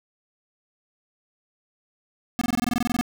square tone bursts, 242 Hz, B3, 35 cents flat, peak -21 dBFS, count 14, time 2.39-3.011 s, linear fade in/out 0 ms, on 23 ms, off 23 ms, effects 10-bit

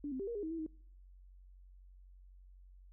sine tone with pitch steps, 290.1 / 259.9 / 394.6 / 470 / 409.5 / 318.6 / 329.2 / 315 Hz, D4 / C4 / G4 / A#4 / G#4 / D#4 / E4 / D#4, -21 / -11 / +11 / +14 / -24 / +41 / -2 / +21 cents, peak -37 dBFS, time 0.04-0.664 s, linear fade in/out 2 ms, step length 78 ms, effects noise-tail reverb RT60 0.6 s tail -24 dB re dry + added 46 Hz sine -55 dBFS peak until 2.92 s

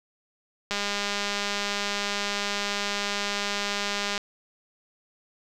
click train, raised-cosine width 0.2 ms, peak -11 dBFS, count 705, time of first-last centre 0.71-4.178 s, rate 203 Hz, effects none

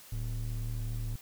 triangle ring-modulated tone, 74.7 Hz, D2, 30 cents sharp, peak -27 dBFS, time 0.12-1.16 s, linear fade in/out 5 ms, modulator 38.4 Hz, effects white hiss -53 dBFS RMS until 1.21 s

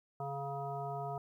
harmonic tone with a mistuned harmonic, 140 Hz, C#3, 18 cents sharp, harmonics 1 / 3 / 5 / 7 / 9, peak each -42 / -45 / -40 / -46 / -48 dBFS, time 0.2-1.18 s, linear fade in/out 2 ms, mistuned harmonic 7, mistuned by -36 cents, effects 12-bit

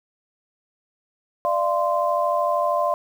sine tone cluster, 593 / 686 / 1040 Hz, D5 / F5 / C6, +17 / -31 / -11 cents, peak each -23 dBFS, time 1.45-2.94 s, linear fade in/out 0 ms, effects 8-bit

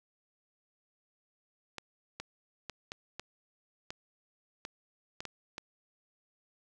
clicks, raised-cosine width 0.2 ms, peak -22 dBFS, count 10, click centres 1.783 / 2.2 / 2.697 / 2.919 / 3.196 / 3.905 / 4.651 / 5.205 / 5.253 / 5.581 s, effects none

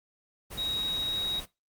sine tone in noise, 3800 Hz, A#7, 33 cents sharp, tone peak -29 dBFS, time 0.57-1.41 s, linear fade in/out 20 ms, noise pink, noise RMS -41 dBFS, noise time 0.5-1.46 s, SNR +9 dB, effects noise-tail reverb RT60 0.2 s tail -18 dB re dry + Opus 32 kbps

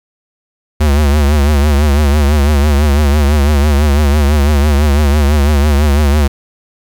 square tone with vibrato, 72.9 Hz, D2, 12 cents flat, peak -8 dBFS, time 0.8-6.28 s, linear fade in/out 10 ms, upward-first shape triangle, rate 6 Hz, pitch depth 110 cents each way, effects 7-bit

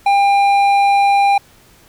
sine tone with hard clipping, 800 Hz, G5, 35 cents sharp, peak -11 dBFS, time 0.06-1.38 s, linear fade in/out 5 ms, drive 8 dB, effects pink hiss -48 dBFS RMS until 1.88 s

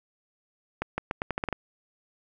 accelerating click train, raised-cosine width 0.5 ms, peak -13 dBFS, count 9, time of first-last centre 0.82-1.527 s, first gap 160 ms, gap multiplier 0.82, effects none

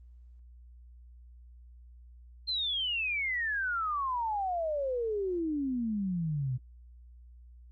sine exponential sweep, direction down, 4199 to 122.3 Hz, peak -29 dBFS, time 2.47-6.58 s, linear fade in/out 20 ms, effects added 60 Hz sine -50 dBFS peak until 7.71 s + Opus 32 kbps

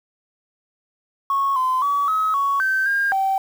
sine tone with pitch steps, 1101 / 1028 / 1138 / 1279 / 1115 / 1548 / 1610 / 774 Hz, C#6 / C6 / C#6 / D#6 / C#6 / G6 / G6 / G5, -12 / -31 / +45 / +47 / +10 / -22 / +46 / -22 cents, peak -16 dBFS, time 1.3-3.38 s, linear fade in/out 2 ms, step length 260 ms, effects tanh soft clip ceiling -13 dBFS + 7-bit

